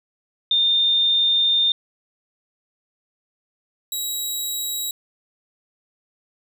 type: tone pair in turn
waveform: sine / 15% pulse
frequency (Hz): 3623 / 3862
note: A7 / B7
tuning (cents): +50 / -39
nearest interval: minor second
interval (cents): 111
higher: second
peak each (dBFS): -15 / -17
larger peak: first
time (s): 0.51-1.72 / 3.92-4.91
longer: first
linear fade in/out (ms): 2
effects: none